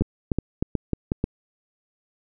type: two click trains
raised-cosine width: 3 ms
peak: -9 / -9 dBFS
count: 4 / 5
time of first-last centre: 0.02-1.119 / 0.01-1.241 s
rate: 2.73 / 3.25 Hz
effects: none